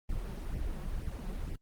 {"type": "noise with flanger", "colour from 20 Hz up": "brown", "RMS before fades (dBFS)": -36, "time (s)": [0.09, 1.56], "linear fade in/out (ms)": 5, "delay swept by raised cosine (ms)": [0.37, 5.57], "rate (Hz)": 2.1, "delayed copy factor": 0.9, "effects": ["Opus 24 kbps"]}